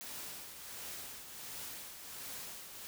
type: noise with tremolo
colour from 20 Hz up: white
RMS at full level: -44 dBFS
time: 0.01-2.87 s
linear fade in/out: 0 ms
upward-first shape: triangle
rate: 1.4 Hz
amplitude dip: 55%
effects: none